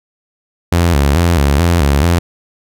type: tone with vibrato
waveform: sawtooth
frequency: 77.78 Hz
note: D#2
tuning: in tune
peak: -5 dBFS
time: 0.72-2.19 s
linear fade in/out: 5 ms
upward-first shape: square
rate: 2.3 Hz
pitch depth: 170 cents each way
effects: none